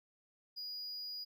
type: tone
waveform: triangle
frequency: 4900 Hz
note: D#8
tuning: 27 cents flat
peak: -40 dBFS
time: 0.56-1.25 s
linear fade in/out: 20 ms
effects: none